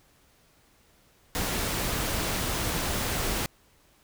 pink noise, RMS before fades -29 dBFS, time 1.35-3.46 s, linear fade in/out 0 ms, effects pink hiss -62 dBFS RMS until 4.03 s

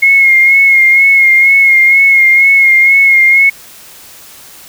sine tone with vibrato, 2156 Hz, C#7, 49 cents flat, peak -3 dBFS, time 0.02-3.5 s, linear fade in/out 10 ms, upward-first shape sine, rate 2.1 Hz, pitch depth 36 cents each way, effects white hiss -35 dBFS RMS until 4.68 s

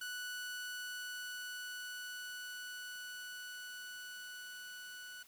sawtooth tone with level ramp, 1480 Hz, F#6, in tune, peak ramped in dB -37 to -44 dBFS, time 0.01-5.23 s, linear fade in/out 5 ms, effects white hiss -63 dBFS RMS until 5.27 s

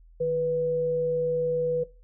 sine tone pair together, 154.94 / 491.9 Hz, D#3 / B4, -7 / -7 cents, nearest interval octave + minor sixth, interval 2000 cents, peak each -35 / -23 dBFS, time 0.2-1.84 s, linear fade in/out 10 ms, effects noise-tail reverb RT60 0.3 s tail -18 dB re dry + added 41 Hz sine -50 dBFS peak until 2.03 s

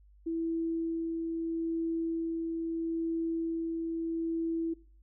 sine tone with tremolo, 329.6 Hz, E4, in tune, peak -29 dBFS, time 0.26-4.74 s, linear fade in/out 10 ms, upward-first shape sine, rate 0.77 Hz, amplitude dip 25%, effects noise-tail reverb RT60 0.4 s tail -20 dB re dry + added 50 Hz sine -56 dBFS peak until 5.02 s

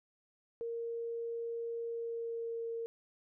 sine tone with pitch glide, 464.4 to 459.9 Hz, A#4 to A#4, -7 to -23 cents, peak -36 dBFS, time 0.61-2.86 s, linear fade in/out 0 ms, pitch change -16 cents, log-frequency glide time 1.87-2.68 s, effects none

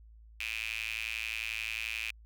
sawtooth tone with high-pass filter, 111.3 Hz, A2, 20 cents sharp, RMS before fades -37 dBFS, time 0.4-2.11 s, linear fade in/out 5 ms, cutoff 2500 Hz, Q 9.6, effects added 55 Hz sine -52 dBFS peak until 2.25 s

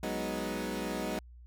20% pulse chord, G# minor seventh, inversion third, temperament equal, 185 / 207.7 / 246.9 / 311.1 Hz, F#3 / G#3 / B3 / D#4, 0 / 0 / 0 / 0 cents, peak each -34 dBFS, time 0.03-1.19 s, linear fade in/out 2 ms, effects added 60 Hz sine -49 dBFS peak until 1.46 s

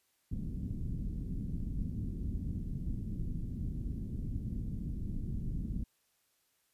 pink low-pass noise, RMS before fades -37 dBFS, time 0.31-5.84 s, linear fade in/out 10 ms, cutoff 240 Hz, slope 24 dB/octave, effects white hiss -75 dBFS RMS until 6.73 s + resampled to 32000 Hz

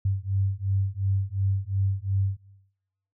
sine beating tone pair, 96.1 / 98.9 Hz, G2 / G2, -34 / +16 cents, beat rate 2.8 Hz, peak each -26 dBFS, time 0.05-2.37 s, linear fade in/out 5 ms, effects noise-tail reverb RT60 0.9 s tail -21 dB re dry

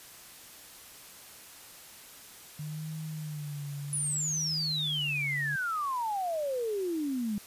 sine tone with vibrato, 149.7 Hz, D3, 33 cents sharp, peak -35 dBFS, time 2.59-5.56 s, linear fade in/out 5 ms, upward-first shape sine, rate 0.64 Hz, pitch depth 81 cents each way
sine exponential sweep, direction down, 10090 to 200 Hz, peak -29 dBFS, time 3.93-7.38 s, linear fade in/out 0 ms
effects white hiss -50 dBFS RMS until 7.46 s + resampled to 32000 Hz

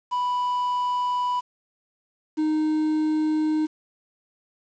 triangle tone pair in turn, 987.8 / 309.6 Hz, B5 / D#4, 0 / -9 cents, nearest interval octave + minor sixth, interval 2009 cents, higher first, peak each -20 / -18 dBFS, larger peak second, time 0.11-1.41 / 2.37-3.67 s, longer neither, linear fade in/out 20 ms, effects resampled to 16000 Hz + 8-bit

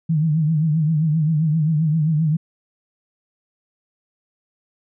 sine tone with vibrato, 156.4 Hz, D#3, 9 cents sharp, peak -15 dBFS, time 0.09-2.37 s, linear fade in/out 10 ms, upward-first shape triangle, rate 7.6 Hz, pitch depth 110 cents each way, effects none

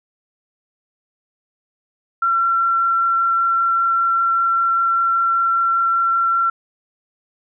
sine tone with vibrato, 1359 Hz, F6, 48 cents flat, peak -14 dBFS, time 2.22-6.5 s, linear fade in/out 5 ms, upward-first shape triangle, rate 5.1 Hz, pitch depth 8 cents each way, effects none

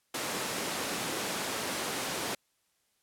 pink high-pass noise, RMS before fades -34 dBFS, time 0.14-2.35 s, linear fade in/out 5 ms, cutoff 240 Hz, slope 12 dB/octave, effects white hiss -74 dBFS RMS until 3.02 s + low-pass 12000 Hz 12 dB/octave

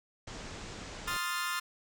pink low-pass noise, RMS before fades -44 dBFS, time 0.27-1.17 s, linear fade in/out 5 ms, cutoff 7800 Hz, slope 48 dB/octave
sawtooth chord, F dominant seventh, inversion second, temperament equal, 1046.5 / 1244.5 / 1396.9 / 1760 Hz, C6 / Eb6 / F6 / A6, 0 / 0 / 0 / 0 cents, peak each -34 / -35 / -33 / -35 dBFS, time 1.07-1.6 s, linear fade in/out 10 ms
effects none

